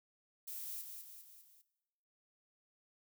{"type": "noise with echo", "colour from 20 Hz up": "violet", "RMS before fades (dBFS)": -45, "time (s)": [0.47, 0.82], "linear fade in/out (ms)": 10, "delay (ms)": 200, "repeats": 4, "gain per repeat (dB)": -5, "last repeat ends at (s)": 1.62, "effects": ["noise-tail reverb RT60 1.0 s tail -17 dB re dry"]}